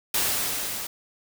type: noise with level ramp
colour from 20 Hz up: white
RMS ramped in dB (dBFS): -23 to -33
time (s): 0.14-0.87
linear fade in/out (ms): 5
effects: none